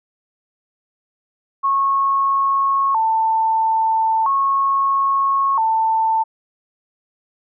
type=tone with vibrato; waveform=sine; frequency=987.8 Hz; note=B5; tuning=in tune; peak=-14 dBFS; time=1.63-6.24 s; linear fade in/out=20 ms; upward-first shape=square; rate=0.38 Hz; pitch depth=180 cents each way; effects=none